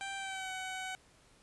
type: tone with pitch glide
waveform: 15% pulse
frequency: 784 to 751.6 Hz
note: G5 to F#5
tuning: 0 to +27 cents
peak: -32 dBFS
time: 0.01-0.95 s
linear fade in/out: 0 ms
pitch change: -73 cents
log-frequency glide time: 0.17-0.51 s
effects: pink hiss -64 dBFS RMS until 1.42 s + resampled to 24000 Hz